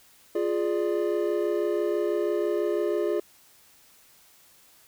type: chord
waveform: triangle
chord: D diminished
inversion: first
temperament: equal with one note detuned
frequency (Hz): 349.2 / 415.3 / 592.1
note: F4 / Ab4 / D5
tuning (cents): 0 / 0 / +14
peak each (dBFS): -25 / -25 / -29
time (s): 0.35-3.2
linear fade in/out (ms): 5
effects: white hiss -57 dBFS RMS until 4.87 s